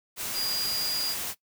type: tone in noise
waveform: sine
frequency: 4846 Hz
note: D#8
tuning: 47 cents flat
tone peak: -27 dBFS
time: 0.33-1.16 s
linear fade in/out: 50 ms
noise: white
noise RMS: -33 dBFS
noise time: 0.16-1.35 s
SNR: +3 dB
effects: noise-tail reverb RT60 0.1 s tail -19 dB re dry